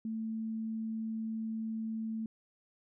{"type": "tone", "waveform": "sine", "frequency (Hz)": 222.1, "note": "A3", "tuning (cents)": 16, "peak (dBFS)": -34, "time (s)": [0.05, 2.26], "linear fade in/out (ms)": 2, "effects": []}